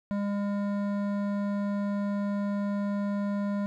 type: tone with hard clipping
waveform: sine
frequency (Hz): 202.4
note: G#3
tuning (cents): -44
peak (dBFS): -29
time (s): 0.11-3.66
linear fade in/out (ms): 0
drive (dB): 13
effects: none